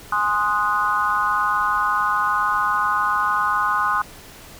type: chord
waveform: sine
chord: Ab dominant seventh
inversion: none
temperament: equal with one note detuned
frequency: 830.6 / 1046.5 / 1244.5 / 1471.5 Hz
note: Ab5 / C6 / Eb6 / Gb6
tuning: 0 / 0 / 0 / -10 cents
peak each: -27 / -22 / -21 / -24 dBFS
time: 0.12-4.02 s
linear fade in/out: 5 ms
effects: pink hiss -42 dBFS RMS until 4.59 s